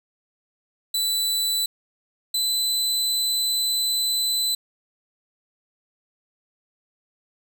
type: tone pair in turn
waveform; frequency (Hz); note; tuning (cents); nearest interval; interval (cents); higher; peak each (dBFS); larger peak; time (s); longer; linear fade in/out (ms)
sawtooth; 3980 / 4015; B7 / B7; +13 / +28; unison; 15; second; -18; neither; 0.94-1.66 / 2.34-4.55; second; 5
effects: none